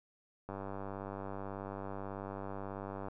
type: click train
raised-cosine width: 1 ms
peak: -28 dBFS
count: 256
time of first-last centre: 0.49-3.084 s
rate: 98.3 Hz
effects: none